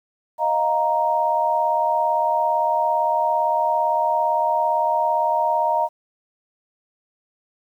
sine chord, Eb suspended second, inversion none, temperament just, 622.3 / 700 / 933.4 Hz, Eb5 / F5 / Bb5, 0 / +4 / +2 cents, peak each -23 / -24 / -19 dBFS, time 0.38-5.89 s, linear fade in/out 50 ms, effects 9-bit

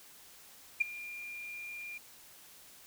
sine tone with ADSR envelope, 2400 Hz, D7, 37 cents sharp, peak -21 dBFS, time 0.8-1.98 s, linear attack 13 ms, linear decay 12 ms, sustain -20 dB, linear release 6 ms, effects tanh soft clip ceiling -18 dBFS + white hiss -56 dBFS RMS until 2.86 s

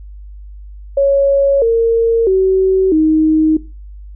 sine tone with pitch steps, 555 / 458.7 / 379.1 / 313.3 Hz, C#5 / A#4 / F#4 / D#4, +2 / -28 / +42 / +12 cents, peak -8 dBFS, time 0.97-3.57 s, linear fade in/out 5 ms, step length 650 ms, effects noise-tail reverb RT60 0.3 s tail -18 dB re dry + added 50 Hz sine -30 dBFS peak until 4.15 s

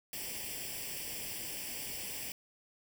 white noise with comb filter, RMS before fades -41 dBFS, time 0.13-2.32 s, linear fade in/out 2 ms, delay 0.38 ms, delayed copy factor +0.8, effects none

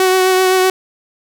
sawtooth tone with vibrato, 373.2 Hz, F#4, 15 cents sharp, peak -6 dBFS, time 0-0.7 s, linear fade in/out 2 ms, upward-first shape triangle, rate 7.8 Hz, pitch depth 20 cents each way, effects none

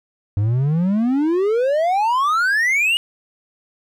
triangle exponential sweep, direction up, 98 to 2930 Hz, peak -13 dBFS, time 0.37-2.97 s, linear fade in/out 0 ms, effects none

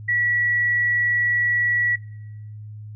sine tone, 1937 Hz, B6, 34 cents flat, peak -18 dBFS, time 0.08-1.96 s, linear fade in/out 10 ms, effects noise-tail reverb RT60 0.9 s tail -21 dB re dry + added 106 Hz sine -34 dBFS peak until 2.95 s

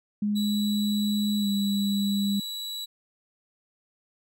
sine tone with pitch glide, 207.7 to 201 Hz, G#3 to G3, 0 to +44 cents, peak -23 dBFS, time 0.22-2.4 s, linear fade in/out 5 ms, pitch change -56 cents, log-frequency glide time 1.39-1.48 s
40% pulse tone, 3921 Hz, B7, 13 cents flat, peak -31 dBFS, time 0.35-2.86 s, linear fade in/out 20 ms
effects none

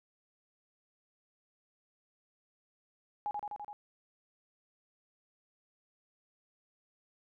sine tone with echo, 830.6 Hz, G#5, in tune, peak -32 dBFS, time 3.26-3.31 s, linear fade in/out 0 ms, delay 84 ms, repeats 5, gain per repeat -2 dB, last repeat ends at 3.73 s, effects none

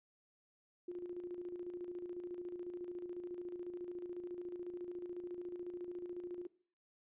sine tone with tremolo, 353.9 Hz, F4, 23 cents sharp, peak -40 dBFS, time 0.88-6.47 s, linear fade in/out 5 ms, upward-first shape square, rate 14 Hz, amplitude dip 50%, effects noise-tail reverb RT60 0.5 s tail -20 dB re dry + resampled to 8000 Hz

